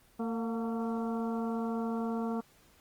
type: harmonic tone with a mistuned harmonic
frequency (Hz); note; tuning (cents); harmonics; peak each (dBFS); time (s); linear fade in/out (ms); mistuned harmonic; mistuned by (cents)
227.4; A#3; -43; 1 / 2 / 3 / 4 / 5 / 6; -32 / -38 / -42 / -44 / -46 / -48; 0.19-2.41; 10; 3; +55
effects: pink hiss -63 dBFS RMS until 2.8 s + Opus 24 kbps